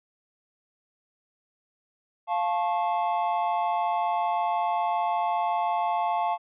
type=chord; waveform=triangle; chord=F augmented; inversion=none; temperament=just; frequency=698.5 / 873.1 / 1091.3 Hz; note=F5 / A5 / C#6; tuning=0 / -14 / -27 cents; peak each=-25 / -25 / -30 dBFS; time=2.27-6.38 s; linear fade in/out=50 ms; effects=resampled to 8000 Hz